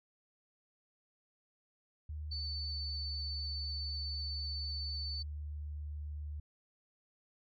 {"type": "tone with pitch glide", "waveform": "sine", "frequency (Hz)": [75.9, 74.38], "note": ["D#2", "D2"], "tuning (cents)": [-42, 23], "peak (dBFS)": -39, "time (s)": [2.09, 6.4], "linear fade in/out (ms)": 5, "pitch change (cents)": -35, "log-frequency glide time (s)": [2.65, 2.88]}
{"type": "tone", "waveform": "sine", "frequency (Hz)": 4508, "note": "C#8", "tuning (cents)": 28, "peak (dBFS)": -39, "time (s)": [2.31, 5.23], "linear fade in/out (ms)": 10}
{"effects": []}